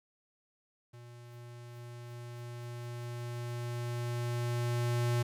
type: tone with level ramp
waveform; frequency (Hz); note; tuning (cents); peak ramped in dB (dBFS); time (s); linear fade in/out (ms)
square; 120; B2; -49; -50 to -28; 0.93-5.23; 10
effects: resampled to 32000 Hz + 11-bit